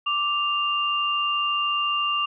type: tone pair together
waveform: sine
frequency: 1174.7 / 2794 Hz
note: D6 / F7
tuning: 0 / 0 cents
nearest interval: octave + minor third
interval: 1500 cents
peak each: -24 / -24 dBFS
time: 0.06-2.26 s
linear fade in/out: 10 ms
effects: none